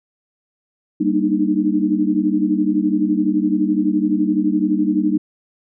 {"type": "chord", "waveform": "sine", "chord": "Eb major seventh", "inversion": "first", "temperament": "equal with one note detuned", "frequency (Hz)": [196, 233.1, 299.3, 311.1], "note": ["G3", "Bb3", "D4", "Eb4"], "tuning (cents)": [0, 0, 33, 0], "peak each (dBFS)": [-21, -23, -19, -19], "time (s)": [1, 5.18], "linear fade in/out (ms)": 10, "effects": []}